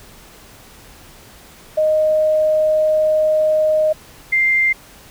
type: tone pair in turn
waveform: sine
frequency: 620 / 2096 Hz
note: D#5 / C7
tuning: -6 / +2 cents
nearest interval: octave + major sixth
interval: 2108 cents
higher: second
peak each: -12 dBFS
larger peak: neither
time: 1.77-3.93 / 4.32-4.73 s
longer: first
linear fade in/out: 10 ms
effects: pink hiss -43 dBFS RMS until 5.1 s